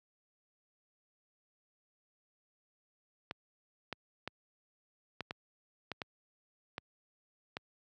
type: clicks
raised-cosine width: 0.3 ms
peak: -22 dBFS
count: 9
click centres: 3.311 / 3.927 / 4.276 / 5.207 / 5.309 / 5.917 / 6.018 / 6.781 / 7.569 s
effects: high-pass 80 Hz 12 dB/octave